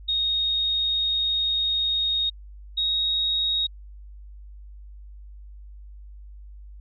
sine tone pair in turn, 3729 / 3768 Hz, A#7 / A#7, 0 / +18 cents, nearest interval unison, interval 18 cents, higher second, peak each -21 / -21 dBFS, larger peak neither, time 0.08-2.3 / 2.77-3.67 s, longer first, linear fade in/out 10 ms, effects added 50 Hz sine -40 dBFS peak until 6.8 s

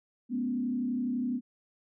sine tone with frequency modulation, 246.9 Hz, B3, in tune, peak -28 dBFS, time 0.29-1.41 s, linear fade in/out 50 ms, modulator 32 Hz, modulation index 0.8, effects none

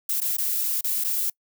violet noise with dropouts, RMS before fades -25 dBFS, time 0.09-1.3 s, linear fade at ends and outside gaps 5 ms, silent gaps 0.204-0.215 / 0.369-0.382 / 0.81-0.841 / 1.04-1.045 s, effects noise-tail reverb RT60 0.1 s tail -26 dB re dry

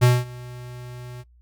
square tone with ADSR envelope, 123.47 Hz, B2, in tune, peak -12 dBFS, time 0.01-1.24 s, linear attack 24 ms, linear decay 210 ms, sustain -24 dB, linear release 36 ms, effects noise-tail reverb RT60 0.1 s tail -19 dB re dry + added 60 Hz sine -51 dBFS peak until 1.41 s

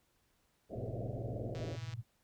white low-pass noise, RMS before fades -43 dBFS, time 0.69-1.78 s, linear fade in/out 50 ms, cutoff 690 Hz, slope 96 dB/octave
sine tone with tremolo, 115.8 Hz, A#2, 11 cents flat, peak -35 dBFS, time 0.77-2.03 s, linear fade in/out 10 ms, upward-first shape triangle, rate 19 Hz, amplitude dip 100%
click train, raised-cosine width 0.2 ms, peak -35 dBFS, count 64, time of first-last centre 1.55-1.937 s, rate 163 Hz
effects pink hiss -75 dBFS RMS until 2.23 s

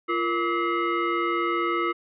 sine tone with frequency modulation, 470.2 Hz, A#4, 15 cents sharp, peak -22 dBFS, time 0.08-1.93 s, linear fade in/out 20 ms, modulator 815 Hz, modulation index 1.9, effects none

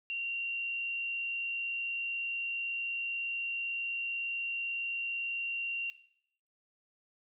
sine tone with frequency modulation, 2758 Hz, F7, 22 cents flat, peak -33 dBFS, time 0.1-5.9 s, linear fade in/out 0 ms, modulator 68.9 Hz, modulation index 0.44, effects noise-tail reverb RT60 0.7 s tail -17 dB re dry

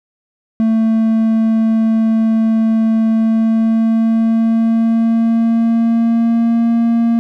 triangle tone with pitch glide, 223 to 231.7 Hz, A3 to A#3, +23 to -10 cents, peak -8 dBFS, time 0.6-7.19 s, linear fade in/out 0 ms, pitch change +67 cents, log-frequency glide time 3.1-6.7 s, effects none

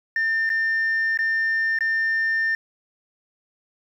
sine tone with dropouts, 1800 Hz, A6, 39 cents sharp, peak -17 dBFS, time 0.16-2.55 s, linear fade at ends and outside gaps 2 ms, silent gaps 0.493-0.5 / 1.174-1.189 / 1.788-1.807 s, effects tanh soft clip ceiling -18 dBFS + 8-bit

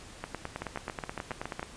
two click trains, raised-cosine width 0.5 ms, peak -19 / -19 dBFS, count 8 / 14, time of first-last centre 0.62-1.595 / 0.24-1.629 s, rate 7.18 / 9.36 Hz, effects pink hiss -49 dBFS RMS until 1.76 s + resampled to 22050 Hz

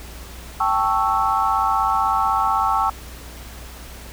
sine chord, A dominant seventh, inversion third, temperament equal, 784 / 880 / 1108.7 / 1318.5 Hz, G5 / A5 / C#6 / E6, 0 / 0 / 0 / 0 cents, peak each -22 dBFS, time 0.6-2.9 s, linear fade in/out 5 ms, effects added 60 Hz sine -37 dBFS peak until 4.12 s + pink hiss -40 dBFS RMS until 4.12 s

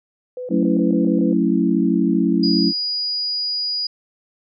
sine tone bursts, 501 Hz, B4, 25 cents sharp, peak -26 dBFS, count 7, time 0.37-1.33 s, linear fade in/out 2 ms, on 120 ms, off 20 ms
sine chord, F# minor seventh, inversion none, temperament equal with one note detuned, 183.4 / 220 / 277.2 / 329.6 Hz, F#3 / A3 / C#4 / E4, -15 / 0 / 0 / 0 cents, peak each -20 dBFS, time 0.49-2.73 s, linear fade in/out 50 ms
sine tone, 4900 Hz, D#8, 27 cents flat, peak -20 dBFS, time 2.43-3.87 s, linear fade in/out 5 ms
effects none

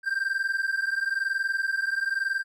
triangle tone pair together, 1570 / 1591 Hz, G6 / G6, +2 / +25 cents, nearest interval unison, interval 23 cents, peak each -26 dBFS, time 0.03-2.44 s, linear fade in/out 50 ms, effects none

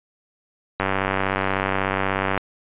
click train, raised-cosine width 0.5 ms, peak -6 dBFS, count 153, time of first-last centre 0.8-2.377 s, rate 96.4 Hz, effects resampled to 8000 Hz

